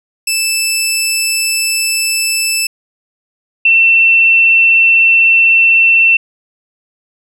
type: tone pair in turn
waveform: 15% pulse / sine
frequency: 2637 / 2692 Hz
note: E7 / E7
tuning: 0 / +36 cents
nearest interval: unison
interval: 36 cents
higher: second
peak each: -5 dBFS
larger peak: neither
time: 0.27-2.67 / 3.65-6.17 s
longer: second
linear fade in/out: 5 ms
effects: none